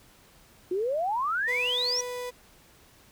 sine exponential sweep, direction up, 349.2 to 5920 Hz, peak -25 dBFS, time 0.71-2.01 s, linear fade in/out 5 ms
35% pulse tone, 493.9 Hz, B4, in tune, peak -31 dBFS, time 1.47-2.31 s, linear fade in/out 20 ms
effects pink hiss -57 dBFS RMS until 3.11 s

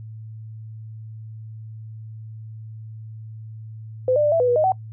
sine tone with pitch steps, 510 / 596 / 592 / 662 / 496.1 / 485.6 / 619 / 756 Hz, C5 / D5 / D5 / E5 / B4 / B4 / D#5 / F#5, -44 / +25 / +14 / +7 / +8 / -29 / -9 / +37 cents, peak -15 dBFS, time 4.08-4.72 s, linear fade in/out 2 ms, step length 80 ms, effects noise-tail reverb RT60 0.1 s tail -23 dB re dry + added 110 Hz sine -34 dBFS peak until 4.92 s

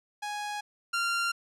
sawtooth tone pair in turn, 830.6 / 1385.6 Hz, G#5 / F6, 0 / -14 cents, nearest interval major sixth, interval 886 cents, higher second, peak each -29 / -23 dBFS, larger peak second, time 0.22-0.61 / 0.93-1.32 s, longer neither, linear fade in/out 10 ms, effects low-pass 9000 Hz 12 dB/octave

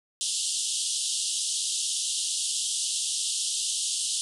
white band-pass noise, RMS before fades -29 dBFS, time 0.21-4.21 s, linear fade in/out 0 ms, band 2900 to 10000 Hz, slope 96 dB/octave, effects none

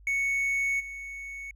triangle tone with level steps, 2217 Hz, C#7, in tune, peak -23 / -35 dBFS, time 0.07-1.51 s, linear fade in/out 2 ms, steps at 0.79 s, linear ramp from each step 20 ms, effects added 50 Hz sine -50 dBFS peak until 1.55 s

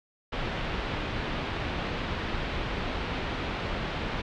pink low-pass noise, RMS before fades -32 dBFS, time 0.32-4.22 s, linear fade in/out 10 ms, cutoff 3600 Hz, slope 24 dB/octave, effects none

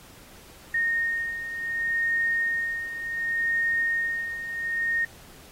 sine beating tone pair, 1847 / 1847.68 Hz, A#6 / A#6, -16 / -16 cents, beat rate 0.68 Hz, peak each -31 / -25 dBFS, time 0.74-5.05 s, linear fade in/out 5 ms, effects pink hiss -50 dBFS RMS until 5.51 s + AAC 48 kbps

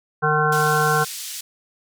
harmonic tone, 152.4 Hz, D#3, 36 cents flat, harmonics 1 / 3 / 5 / 7 / 9 / 10, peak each -23 / -23 / -23 / -23 / -23 / -23 dBFS, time 0.22-1.05 s, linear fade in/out 20 ms
white band-pass noise, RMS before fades -32 dBFS, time 0.52-1.41 s, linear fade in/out 5 ms, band 3100 to 10000 Hz, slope 12 dB/octave
effects none

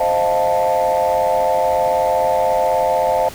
sine chord, F dominant seventh, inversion second, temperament equal, 523.3 / 622.3 / 698.5 / 880 Hz, C5 / Eb5 / F5 / A5, 0 / 0 / 0 / 0 cents, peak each -18 dBFS, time 0-3.29 s, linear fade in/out 5 ms, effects tanh soft clip ceiling -8 dBFS + pink hiss -35 dBFS RMS until 3.34 s

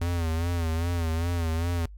square tone with vibrato, 83.8 Hz, E2, 29 cents sharp, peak -26 dBFS, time 0.01-1.86 s, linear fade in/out 5 ms, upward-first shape sine, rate 2.5 Hz, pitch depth 72 cents each way, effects noise-tail reverb RT60 0.1 s tail -23 dB re dry + added 50 Hz sine -41 dBFS peak until 1.97 s

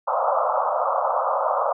pink band-pass noise, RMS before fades -22 dBFS, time 0.07-1.73 s, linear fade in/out 10 ms, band 520 to 1300 Hz, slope 96 dB/octave, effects none

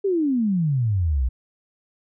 sine exponential sweep, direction down, 410 to 58.1 Hz, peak -18 dBFS, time 0.04-1.29 s, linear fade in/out 10 ms, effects none

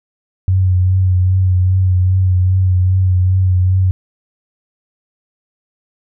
sine tone with vibrato, 92.5 Hz, F#2, in tune, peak -9 dBFS, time 0.48-3.91 s, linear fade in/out 0 ms, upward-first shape triangle, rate 2.5 Hz, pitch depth 37 cents each way, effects none

